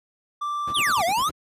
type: tone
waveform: triangle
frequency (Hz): 1174.7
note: D6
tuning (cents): 0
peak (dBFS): -23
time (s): 0.41-1.02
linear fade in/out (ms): 10
type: noise with tremolo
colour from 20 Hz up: brown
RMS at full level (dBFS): -29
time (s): 0.67-1.31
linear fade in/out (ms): 5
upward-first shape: sine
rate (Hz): 9.9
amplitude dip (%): 100
type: exponential two-way sweep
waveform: square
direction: down then up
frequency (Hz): 3952 to 644 to 1333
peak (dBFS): -21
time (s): 0.74-1.3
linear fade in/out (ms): 20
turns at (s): 1.04
effects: high-pass 150 Hz 12 dB/octave + resampled to 32000 Hz